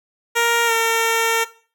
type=tone with pitch glide; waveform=10% pulse; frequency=467.8 to 455.3 Hz; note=A#4 to A#4; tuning=+6 to -41 cents; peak=-7 dBFS; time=0.35-1.45 s; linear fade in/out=20 ms; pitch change=-47 cents; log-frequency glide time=0.66-0.72 s; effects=noise-tail reverb RT60 0.4 s tail -17 dB re dry